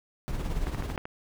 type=noise with tremolo; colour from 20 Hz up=brown; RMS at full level=-29 dBFS; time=0.28-0.96 s; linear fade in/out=0 ms; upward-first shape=sine; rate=18 Hz; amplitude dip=50%
type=click train; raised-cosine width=0.5 ms; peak=-22 dBFS; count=6; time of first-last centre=0.67-1.055 s; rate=13 Hz
effects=none